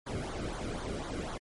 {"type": "noise with flanger", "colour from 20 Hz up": "brown", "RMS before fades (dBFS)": -37, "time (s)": [0.06, 1.38], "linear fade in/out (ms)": 10, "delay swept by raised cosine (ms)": [0.37, 1.17], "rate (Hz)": 4, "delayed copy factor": -0.75, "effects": ["MP3 48 kbps"]}